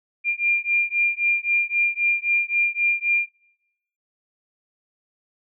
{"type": "beating tone pair", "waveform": "sine", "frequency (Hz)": [2395, 2398.8], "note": ["D7", "D7"], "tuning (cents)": [33, 36], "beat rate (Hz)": 3.8, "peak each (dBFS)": -22, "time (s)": [0.24, 3.29], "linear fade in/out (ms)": 50, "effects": ["noise-tail reverb RT60 0.8 s tail -22 dB re dry"]}